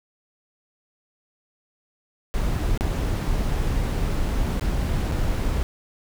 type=noise with dropouts; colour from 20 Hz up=brown; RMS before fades=-23 dBFS; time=2.34-5.63 s; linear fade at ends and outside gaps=0 ms; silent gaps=2.776-2.809 / 4.285-4.289 / 4.596-4.61 / 5.116-5.122 s; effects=none